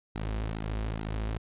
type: tone with flanger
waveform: sawtooth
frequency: 53.9 Hz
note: A1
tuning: 35 cents flat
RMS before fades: -33 dBFS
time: 0.15-1.38 s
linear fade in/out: 5 ms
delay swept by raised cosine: 1.7 to 7 ms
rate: 2.3 Hz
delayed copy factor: -0.7
effects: resampled to 8000 Hz